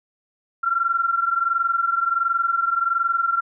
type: tone pair together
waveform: sine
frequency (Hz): 1361.6 / 1383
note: F6 / F6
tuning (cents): -44 / -17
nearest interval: unison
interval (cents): 27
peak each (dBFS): -20 / -23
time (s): 0.63-3.41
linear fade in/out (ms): 10
effects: none